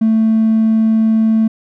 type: tone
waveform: triangle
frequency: 221.5 Hz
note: A3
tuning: 12 cents sharp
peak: -6 dBFS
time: 0.01-1.48 s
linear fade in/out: 10 ms
effects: tanh soft clip ceiling -5 dBFS